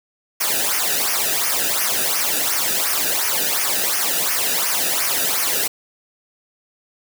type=noise with flanger; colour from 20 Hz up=white; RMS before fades=-20 dBFS; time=0.4-5.68 s; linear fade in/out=10 ms; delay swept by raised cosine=0.25 to 0.95 ms; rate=2.8 Hz; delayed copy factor=-0.8; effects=none